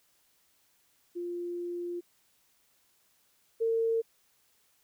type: tone pair in turn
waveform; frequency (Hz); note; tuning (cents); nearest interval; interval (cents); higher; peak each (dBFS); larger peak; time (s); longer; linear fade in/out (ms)
sine; 349.2 / 454.4; F4 / A#4; 0 / -44; perfect fourth; 456; second; -33 / -25; second; 1.15-2.01 / 3.6-4.02; first; 20
effects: white hiss -69 dBFS RMS until 4.83 s